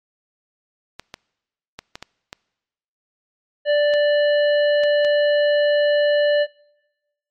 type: clicks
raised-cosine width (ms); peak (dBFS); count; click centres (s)
0.2; -15; 9; 0.996 / 1.141 / 1.79 / 1.955 / 2.026 / 2.329 / 3.938 / 4.836 / 5.048
type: harmonic tone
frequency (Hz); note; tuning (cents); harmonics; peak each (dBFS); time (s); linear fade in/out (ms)
587.3; D5; 0; 1 / 3 / 5 / 7; -14 / -25 / -29 / -36; 3.65-6.47; 50
effects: noise-tail reverb RT60 1.0 s tail -24 dB re dry + MP3 64 kbps